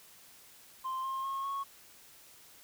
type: tone with pitch steps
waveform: sine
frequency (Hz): 1046.5 / 1064.8 / 1083.4 / 1102.3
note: C6 / C6 / C#6 / C#6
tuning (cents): 0 / +30 / -40 / -10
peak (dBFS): -31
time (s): 0.84-1.64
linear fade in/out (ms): 20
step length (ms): 200
effects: tanh soft clip ceiling -32 dBFS + white hiss -57 dBFS RMS until 2.63 s